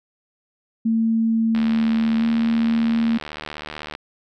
sine tone with pitch glide, 225.4 to 229.1 Hz, A3 to A#3, +42 to -30 cents, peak -16 dBFS, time 0.85-3.18 s, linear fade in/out 10 ms, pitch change +28 cents, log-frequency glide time 2.18-2.23 s
click train, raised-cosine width 0.3 ms, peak -15 dBFS, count 183, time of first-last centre 1.55-3.951 s, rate 75.8 Hz
effects none

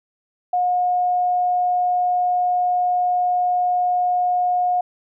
sine tone, 720 Hz, F#5, 47 cents flat, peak -16 dBFS, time 0.53-4.81 s, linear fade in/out 5 ms, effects none

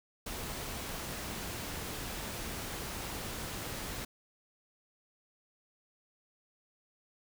pink noise, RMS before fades -40 dBFS, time 0.26-4.05 s, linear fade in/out 5 ms, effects none

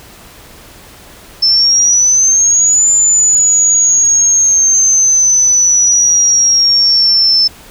sine exponential two-way sweep, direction up then down, 5274 to 7120 to 5274 Hz, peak -6 dBFS, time 1.42-7.48 s, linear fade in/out 10 ms, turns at 2.9 s, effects pink hiss -37 dBFS RMS until 7.7 s

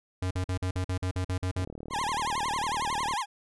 square tone bursts, 92 Hz, F#2, 9 cents flat, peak -28 dBFS, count 11, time 0.22-1.648 s, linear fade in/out 5 ms, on 88 ms, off 46 ms
click train, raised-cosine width 2 ms, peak -27 dBFS, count 61, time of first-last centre 1.57-3.137 s, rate 38.3 Hz
40% pulse tone with vibrato, 932.3 Hz, A#5, in tune, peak -27 dBFS, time 1.9-3.26 s, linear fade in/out 50 ms, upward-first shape sine, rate 11 Hz, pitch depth 260 cents each way
effects resampled to 24000 Hz

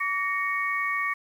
sine tone cluster, 1144 / 1860 / 2223 Hz, D6 / A#6 / C#7, -46 / -4 / +4 cents, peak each -29 dBFS, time 0-1.14 s, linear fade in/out 10 ms, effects 9-bit

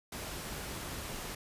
pink noise, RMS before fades -41 dBFS, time 0.12-1.35 s, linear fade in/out 5 ms, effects resampled to 32000 Hz

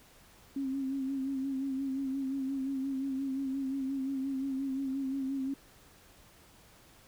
sine tone with vibrato, 269.4 Hz, C#4, 49 cents flat, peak -31 dBFS, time 0.56-5.54 s, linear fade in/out 5 ms, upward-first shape sine, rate 5.7 Hz, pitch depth 44 cents each way, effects pink hiss -59 dBFS RMS until 7.07 s

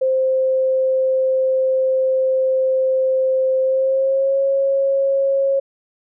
sine tone with pitch glide, 523.3 to 546.2 Hz, C5 to C#5, 0 to -26 cents, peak -14 dBFS, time 0.01-5.6 s, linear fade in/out 10 ms, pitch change +74 cents, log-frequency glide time 3.61-4.39 s, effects none

